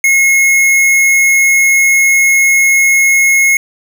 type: tone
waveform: square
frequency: 2167 Hz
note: C#7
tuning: 40 cents flat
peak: -7 dBFS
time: 0.04-3.57 s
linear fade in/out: 2 ms
effects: none